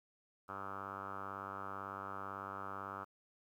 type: tone with low-pass filter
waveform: 5% pulse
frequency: 98 Hz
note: G2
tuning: in tune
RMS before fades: -45 dBFS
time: 0.48-3.05 s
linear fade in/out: 20 ms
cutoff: 1300 Hz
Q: 6.6
effects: 12-bit

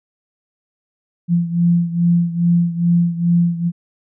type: beating tone pair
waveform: sine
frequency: 171.2 / 173.6 Hz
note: F3 / F3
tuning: -34 / -10 cents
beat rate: 2.4 Hz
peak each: -14 / -18 dBFS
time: 1.28-3.72 s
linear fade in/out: 50 ms
effects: none

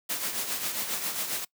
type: noise with tremolo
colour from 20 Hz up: white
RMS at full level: -29 dBFS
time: 0.09-1.45 s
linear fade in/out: 10 ms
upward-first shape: triangle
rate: 7.4 Hz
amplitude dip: 60%
effects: noise-tail reverb RT60 0.1 s tail -23 dB re dry + high-pass 150 Hz 12 dB/octave

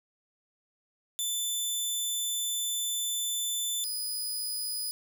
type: tone pair in turn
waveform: 15% pulse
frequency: 3520 / 4978 Hz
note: A7 / D#8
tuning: 0 / 0 cents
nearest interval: tritone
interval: 600 cents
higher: second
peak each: -22 / -25 dBFS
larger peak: first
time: 1.19-3.84 / 3.84-4.91 s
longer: first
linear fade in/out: 0 ms
effects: 10-bit

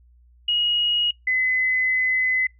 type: tone pair in turn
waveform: sine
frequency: 2889 / 2026 Hz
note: F#7 / B6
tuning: -42 / +44 cents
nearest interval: tritone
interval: 614 cents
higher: first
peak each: -18 dBFS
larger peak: neither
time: 0.48-1.11 / 1.27-2.47 s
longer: second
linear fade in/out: 5 ms
effects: noise-tail reverb RT60 0.2 s tail -25 dB re dry + added 60 Hz sine -51 dBFS peak until 2.59 s

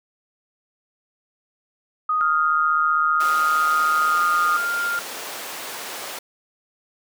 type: tone with pitch glide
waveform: sine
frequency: 1244.5 to 1229.5 Hz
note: D#6 to D#6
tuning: 0 to -21 cents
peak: -18 dBFS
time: 2.09-4.57 s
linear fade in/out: 5 ms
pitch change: -21 cents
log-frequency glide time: 4.08-4.18 s
type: tone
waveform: sine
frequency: 1400 Hz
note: F6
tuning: 4 cents sharp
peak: -21 dBFS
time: 2.21-4.99 s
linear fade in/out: 0 ms
type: high-pass noise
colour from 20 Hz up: pink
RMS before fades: -33 dBFS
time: 3.2-6.19 s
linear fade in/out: 5 ms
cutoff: 520 Hz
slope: 12 dB/octave
effects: none

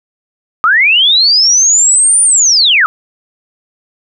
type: linear two-way sweep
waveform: sine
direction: up then down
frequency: 1196 to 9397 to 1196 Hz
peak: -5 dBFS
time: 0.64-2.86 s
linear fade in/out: 0 ms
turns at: 2.22 s
effects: none

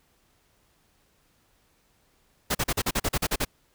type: noise bursts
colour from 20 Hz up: pink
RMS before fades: -25 dBFS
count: 11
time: 2.5-3.45 s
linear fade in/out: 10 ms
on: 50 ms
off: 40 ms
effects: pink hiss -66 dBFS RMS until 3.74 s

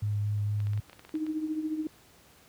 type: tone with vibrato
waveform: sine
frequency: 103.83 Hz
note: G#2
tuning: in tune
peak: -26 dBFS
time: 0.02-0.8 s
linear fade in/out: 5 ms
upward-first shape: sine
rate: 4.3 Hz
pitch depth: 10 cents each way
type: clicks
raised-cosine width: 0.3 ms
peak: -32 dBFS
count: 11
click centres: 0.603 / 0.67 / 0.734 / 0.776 / 0.897 / 0.931 / 0.994 / 1.05 / 1.093 / 1.154 / 1.266 s
type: tone with tremolo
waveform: sine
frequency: 311.1 Hz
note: D#4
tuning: in tune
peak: -26 dBFS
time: 1.14-1.87 s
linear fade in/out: 2 ms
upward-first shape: triangle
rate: 14 Hz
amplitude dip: 70%
effects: pink hiss -58 dBFS RMS until 2.48 s + high-pass 60 Hz 12 dB/octave

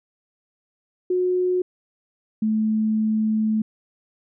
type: tone pair in turn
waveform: sine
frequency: 363.9 / 217.4 Hz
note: F#4 / A3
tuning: -29 / -21 cents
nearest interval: major sixth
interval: 892 cents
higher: first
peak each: -18 dBFS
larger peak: neither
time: 1.1-1.62 / 2.42-3.62 s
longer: second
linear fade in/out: 5 ms
effects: none

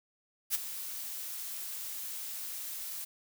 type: noise with ADSR envelope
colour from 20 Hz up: blue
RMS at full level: -28 dBFS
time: 0.5-3.05 s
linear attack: 46 ms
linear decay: 20 ms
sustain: -12 dB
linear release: 10 ms
effects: none

